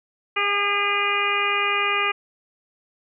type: harmonic tone with a mistuned harmonic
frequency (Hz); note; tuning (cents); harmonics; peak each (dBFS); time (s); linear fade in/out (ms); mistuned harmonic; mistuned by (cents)
405.5; G#4; -41; 1 / 2 / 3 / 4 / 5 / 6 / 7; -30 / -32 / -24 / -32 / -27 / -24 / -29; 0.36-2.12; 10; 2; +17
effects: none